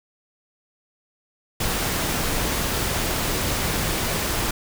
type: noise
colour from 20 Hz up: pink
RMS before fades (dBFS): -24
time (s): 1.6-4.51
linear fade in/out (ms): 5
effects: none